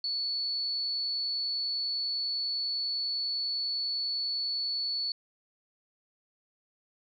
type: tone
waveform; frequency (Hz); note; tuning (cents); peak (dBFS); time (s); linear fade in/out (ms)
sine; 4435; C#8; 0; -29; 0.04-5.12; 2
effects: none